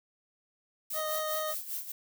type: noise with tremolo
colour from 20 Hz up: violet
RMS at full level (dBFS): -35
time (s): 0.9-1.92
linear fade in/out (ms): 5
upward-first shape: sine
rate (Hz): 5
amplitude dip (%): 70
type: tone with vibrato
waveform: 25% pulse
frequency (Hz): 622.3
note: D#5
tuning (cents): 0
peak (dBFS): -28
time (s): 0.93-1.55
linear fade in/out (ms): 50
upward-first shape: triangle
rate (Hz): 5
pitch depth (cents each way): 11
effects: none